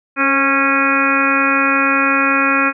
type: harmonic tone with a mistuned harmonic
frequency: 274.7 Hz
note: C#4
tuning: 16 cents flat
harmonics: 1 / 2 / 3 / 4 / 5 / 6 / 7 / 8 / 9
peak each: -19 / -24 / -29 / -21 / -17 / -20 / -24 / -25 / -18 dBFS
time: 0.16-2.73 s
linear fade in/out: 50 ms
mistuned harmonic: 2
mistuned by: -34 cents
effects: none